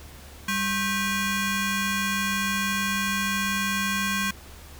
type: ring-modulated tone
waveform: 20% pulse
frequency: 880 Hz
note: A5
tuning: in tune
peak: -16 dBFS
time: 0.48-4.31 s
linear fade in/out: 5 ms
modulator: 683 Hz
effects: added 72 Hz sine -45 dBFS peak until 4.79 s + pink hiss -47 dBFS RMS until 4.79 s